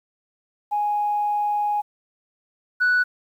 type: tone pair in turn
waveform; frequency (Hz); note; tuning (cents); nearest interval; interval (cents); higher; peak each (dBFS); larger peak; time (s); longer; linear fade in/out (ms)
sine; 830.6 / 1480; G#5 / F#6; 0 / 0; minor seventh; 1000; second; -19 / -14; second; 0.71-1.82 / 2.8-3.04; first; 20
effects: tanh soft clip ceiling -14 dBFS + 9-bit